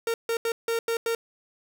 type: tone bursts at uneven times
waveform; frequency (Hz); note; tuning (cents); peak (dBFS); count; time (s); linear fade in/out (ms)
45% pulse; 460; A#4; -23; -24; 6; 0.07-0.14 / 0.29-0.37 / 0.45-0.52 / 0.68-0.79 / 0.88-0.97 / 1.06-1.15; 2
effects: none